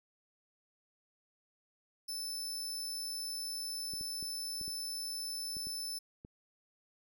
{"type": "tone", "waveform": "sawtooth", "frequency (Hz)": 5274, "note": "E8", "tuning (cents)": 0, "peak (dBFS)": -35, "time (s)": [2.08, 5.99], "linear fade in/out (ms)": 10}
{"type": "clicks", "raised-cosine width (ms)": 3, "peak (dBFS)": -36, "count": 8, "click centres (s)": [3.936, 4.011, 4.227, 4.613, 4.68, 5.568, 5.67, 6.249]}
{"effects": []}